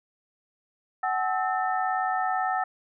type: tone cluster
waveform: sine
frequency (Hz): 750 / 848 / 1302 / 1801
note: F#5 / G#5 / E6 / A6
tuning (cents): +23 / +36 / -22 / +40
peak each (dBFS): -26 / -33 / -30 / -33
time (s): 1.03-2.64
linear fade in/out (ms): 5
effects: none